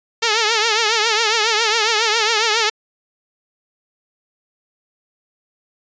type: tone with vibrato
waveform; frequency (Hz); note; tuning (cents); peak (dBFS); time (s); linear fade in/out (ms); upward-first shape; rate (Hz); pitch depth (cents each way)
5% pulse; 442.1; A4; +8; -3; 0.22-2.7; 10; triangle; 7.3; 120
effects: resampled to 16000 Hz